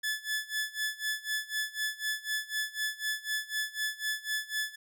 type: tone with tremolo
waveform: sawtooth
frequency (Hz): 1727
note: A6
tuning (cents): -33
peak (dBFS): -25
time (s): 0.03-4.76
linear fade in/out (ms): 10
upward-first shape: sine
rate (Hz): 4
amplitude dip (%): 90
effects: none